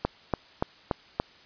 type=click train; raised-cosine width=1 ms; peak=-10 dBFS; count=5; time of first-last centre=0.05-1.199 s; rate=3.48 Hz; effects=white hiss -54 dBFS RMS until 1.45 s + resampled to 11025 Hz